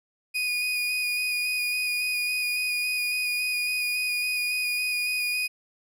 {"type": "tone with vibrato", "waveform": "35% pulse", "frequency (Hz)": 2470, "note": "D#7", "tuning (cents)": -13, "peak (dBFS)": -23, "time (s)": [0.34, 5.48], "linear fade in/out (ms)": 20, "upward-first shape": "square", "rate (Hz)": 3.6, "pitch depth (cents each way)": 11, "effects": []}